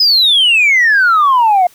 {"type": "exponential sweep", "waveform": "sine", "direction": "down", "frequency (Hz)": [5120, 698.5], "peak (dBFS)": -5, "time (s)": [0, 1.67], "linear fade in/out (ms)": 5, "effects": ["tanh soft clip ceiling -4 dBFS", "white hiss -46 dBFS RMS until 1.74 s"]}